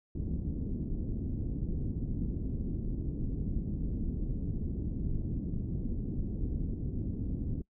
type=low-pass noise; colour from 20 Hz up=pink; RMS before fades=-34 dBFS; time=0.15-7.62 s; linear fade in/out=5 ms; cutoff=300 Hz; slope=24 dB/octave; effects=noise-tail reverb RT60 0.1 s tail -22 dB re dry